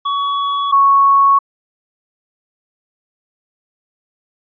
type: tone pair in turn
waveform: square / sine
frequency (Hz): 1126 / 1107.3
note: C#6 / C#6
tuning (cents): +27 / -2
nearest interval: unison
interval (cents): 29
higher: first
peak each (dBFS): -16 / -7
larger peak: second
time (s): 0.05-0.72 / 0.72-1.39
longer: neither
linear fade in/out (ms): 10
effects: resampled to 11025 Hz